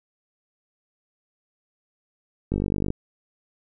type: click train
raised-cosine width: 3 ms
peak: -12 dBFS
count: 20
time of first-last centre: 2.52-2.904 s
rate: 49.5 Hz
effects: none